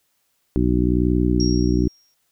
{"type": "harmonic tone", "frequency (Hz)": 61, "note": "B1", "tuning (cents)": -21, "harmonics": [1, 2, 3, 4, 5, 6], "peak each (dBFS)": [-21, -24, -23, -24, -21, -25], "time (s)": [0.56, 1.88], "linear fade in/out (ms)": 0}
{"type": "tone with exponential decay", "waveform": "sine", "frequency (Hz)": 5590, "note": "F8", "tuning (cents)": 1, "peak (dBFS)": -23, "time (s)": [1.4, 2.14], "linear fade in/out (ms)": 1, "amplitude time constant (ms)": 160}
{"effects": ["white hiss -68 dBFS RMS until 2.31 s"]}